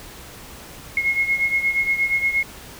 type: beating tone pair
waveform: sine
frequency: 2161 / 2169.5 Hz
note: C#7 / C#7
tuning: -45 / -38 cents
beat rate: 8.5 Hz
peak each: -19 / -24 dBFS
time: 0.97-2.43 s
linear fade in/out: 2 ms
effects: pink hiss -40 dBFS RMS until 2.79 s